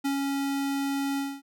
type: tone with ADSR envelope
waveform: square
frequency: 277.2 Hz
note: C#4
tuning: in tune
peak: -25 dBFS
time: 0.04-1.42 s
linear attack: 15 ms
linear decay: 110 ms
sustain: -2 dB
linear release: 240 ms
effects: none